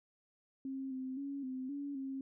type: tone with pitch steps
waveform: sine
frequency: 267.6 / 260.2 / 278.9 / 258.9 / 283.5 / 268.6 Hz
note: C4 / C4 / C#4 / C4 / C#4 / C4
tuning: +39 / -9 / +11 / -18 / +39 / +46 cents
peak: -38 dBFS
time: 0.65-2.21 s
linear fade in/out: 2 ms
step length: 260 ms
effects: none